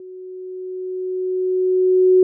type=tone with level ramp; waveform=sine; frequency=370 Hz; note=F#4; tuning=in tune; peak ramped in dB=-34 to -8 dBFS; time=0-2.23 s; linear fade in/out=2 ms; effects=none